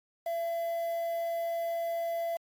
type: tone with quantisation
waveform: triangle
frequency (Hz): 674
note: E5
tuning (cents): +38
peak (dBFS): -28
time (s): 0.26-2.37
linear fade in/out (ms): 5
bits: 8
effects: AAC 64 kbps